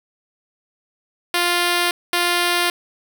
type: tone bursts at uneven times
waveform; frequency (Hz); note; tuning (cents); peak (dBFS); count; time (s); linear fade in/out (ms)
5% pulse; 350.1; F4; +4; -5; 2; 1.34-1.91 / 2.13-2.7; 2
effects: none